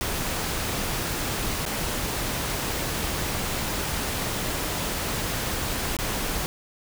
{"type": "noise with dropouts", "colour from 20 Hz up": "pink", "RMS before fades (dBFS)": -28, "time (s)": [0.01, 6.46], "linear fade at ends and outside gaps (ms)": 0, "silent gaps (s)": [[1.653, 1.663], [5.967, 5.988]], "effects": []}